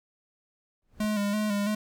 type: noise with exponential growth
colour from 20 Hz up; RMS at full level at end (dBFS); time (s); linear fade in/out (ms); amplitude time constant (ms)
brown; -39; 0.82-1.05; 1; 49
type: tone with vibrato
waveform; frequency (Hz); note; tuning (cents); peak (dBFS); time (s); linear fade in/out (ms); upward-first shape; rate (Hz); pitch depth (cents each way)
square; 207.7; G#3; 0; -26; 1-1.75; 5; square; 3; 39
effects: none